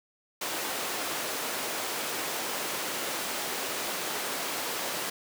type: high-pass noise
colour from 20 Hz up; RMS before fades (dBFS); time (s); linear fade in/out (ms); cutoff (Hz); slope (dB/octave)
pink; -33; 0.41-5.1; 5; 380; 12
effects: none